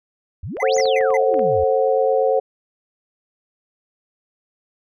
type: exponential two-way sweep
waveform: sine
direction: up then down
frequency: 69.7 to 7050 to 69.7 Hz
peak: -26 dBFS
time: 0.43-1.64 s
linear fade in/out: 5 ms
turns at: 0.76 s
type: clicks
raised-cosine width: 0.5 ms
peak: -21 dBFS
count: 8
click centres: 0.569 / 0.766 / 0.8 / 0.856 / 1.01 / 1.105 / 1.342 / 1.393 s
type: tone bursts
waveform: triangle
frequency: 2038 Hz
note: C7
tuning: 46 cents flat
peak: -21 dBFS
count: 4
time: 0.6-1.17 s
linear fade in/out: 2 ms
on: 30 ms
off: 150 ms
type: chord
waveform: sine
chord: F# diminished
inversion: first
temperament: just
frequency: 444 / 532.8 / 740 Hz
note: A4 / C5 / F#5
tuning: +16 / +31 / 0 cents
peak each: -19 / -17 / -22 dBFS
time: 0.62-2.4 s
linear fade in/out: 10 ms
effects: none